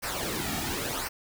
pink noise with flanger, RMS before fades -32 dBFS, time 0.02-1.09 s, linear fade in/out 20 ms, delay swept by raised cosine 0.28 to 1.98 ms, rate 0.94 Hz, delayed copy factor -0.65, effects none

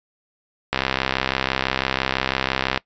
click train, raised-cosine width 0.3 ms, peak -3 dBFS, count 136, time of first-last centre 0.73-2.775 s, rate 66 Hz, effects noise-tail reverb RT60 0.1 s tail -21 dB re dry + resampled to 16000 Hz

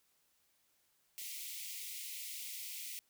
white high-pass noise, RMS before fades -45 dBFS, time 1.18-2.99 s, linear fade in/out 0 ms, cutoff 2000 Hz, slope 96 dB/octave, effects white hiss -75 dBFS RMS until 3.09 s

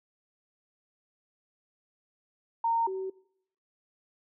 sine tone pair in turn, 920 / 380.4 Hz, A#5 / F#4, -23 / +48 cents, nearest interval octave + minor third, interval 1529 cents, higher first, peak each -24 / -31 dBFS, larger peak first, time 2.64-2.87 / 2.87-3.1 s, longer neither, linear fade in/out 5 ms, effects noise-tail reverb RT60 0.7 s tail -22 dB re dry

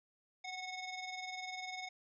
sawtooth ring-modulated tone, 1468 Hz, F#6, 14 cents flat, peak -35 dBFS, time 0.44-1.89 s, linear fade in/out 10 ms, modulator 724 Hz, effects resampled to 16000 Hz

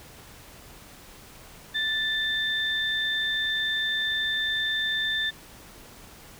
sine tone pair together, 1760 / 3569 Hz, A6 / A7, 0 / +24 cents, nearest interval octave, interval 1224 cents, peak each -27 dBFS, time 1.74-5.31 s, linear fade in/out 20 ms, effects pink hiss -48 dBFS RMS until 6.39 s

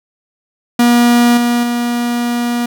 45% pulse tone with level steps, 239.6 Hz, A#3, 48 cents sharp, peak -7 / -11 / -14 dBFS, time 0.79-2.66 s, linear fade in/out 5 ms, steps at 1.37 / 1.63 s, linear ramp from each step 5 ms, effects none

